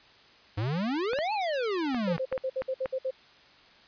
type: exponential two-way sweep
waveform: square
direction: up then down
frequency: 98 to 889 to 158.4 Hz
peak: -28 dBFS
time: 0.57-2.17 s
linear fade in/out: 10 ms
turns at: 1.33 s
type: clicks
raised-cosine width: 0.5 ms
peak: -20 dBFS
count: 8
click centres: 1.133 / 1.188 / 1.946 / 2.18 / 2.326 / 2.378 / 2.62 / 2.858 s
type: tone bursts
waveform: sine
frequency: 523.3 Hz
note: C5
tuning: in tune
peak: -27 dBFS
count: 9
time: 2.07-3.109 s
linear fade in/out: 10 ms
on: 63 ms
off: 59 ms
effects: white hiss -56 dBFS RMS until 3.87 s + resampled to 11025 Hz